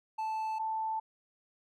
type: tone pair in turn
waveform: triangle / sine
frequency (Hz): 877 / 881.4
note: A5 / A5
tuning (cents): -6 / +3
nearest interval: unison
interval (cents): 9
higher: second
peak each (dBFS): -30 / -31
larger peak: first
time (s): 0.18-0.59 / 0.59-1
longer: neither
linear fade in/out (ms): 10
effects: none